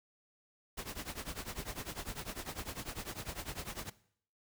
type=noise with tremolo; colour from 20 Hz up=pink; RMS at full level=-39 dBFS; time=0.77-3.9 s; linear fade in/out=10 ms; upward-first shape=triangle; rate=10 Hz; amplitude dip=95%; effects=noise-tail reverb RT60 0.6 s tail -18 dB re dry